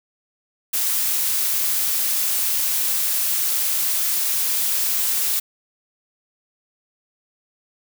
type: noise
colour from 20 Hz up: blue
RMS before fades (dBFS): -21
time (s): 0.73-5.4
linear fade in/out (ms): 10
effects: none